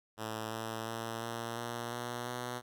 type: tone with pitch steps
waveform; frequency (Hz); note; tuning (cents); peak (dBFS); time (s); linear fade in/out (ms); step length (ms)
5% pulse; 110.2 / 112.19 / 114.22 / 116.28 / 118.38 / 120.52 / 122.7; A2 / A2 / A#2 / A#2 / A#2 / B2 / B2; +3 / +34 / -35 / -4 / +27 / -42 / -11; -26; 0.17-2.62; 50; 350
effects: none